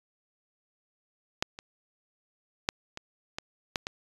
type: clicks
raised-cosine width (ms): 0.2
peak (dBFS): -8 / -24 / -7 / -21 / -16 / -10 / -16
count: 7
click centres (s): 1.425 / 1.589 / 2.689 / 2.974 / 3.385 / 3.758 / 3.869
effects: resampled to 24000 Hz